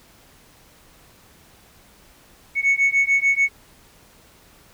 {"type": "beating tone pair", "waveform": "sine", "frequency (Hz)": [2211, 2217.8], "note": ["C#7", "C#7"], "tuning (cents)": [-5, 0], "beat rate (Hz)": 6.8, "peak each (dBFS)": -17, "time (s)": [2.55, 3.49], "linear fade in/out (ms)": 50, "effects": ["tanh soft clip ceiling -12 dBFS", "pink hiss -52 dBFS RMS until 4.73 s"]}